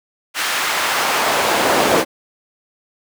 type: noise with high-pass filter sweep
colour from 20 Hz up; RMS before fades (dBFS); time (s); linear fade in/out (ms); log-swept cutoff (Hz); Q
brown; -17; 0.34-2.05; 50; 1700 to 420; 0.87
effects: none